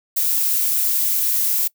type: noise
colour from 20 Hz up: violet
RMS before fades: -19 dBFS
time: 0.16-1.68 s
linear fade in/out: 10 ms
effects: noise-tail reverb RT60 0.1 s tail -23 dB re dry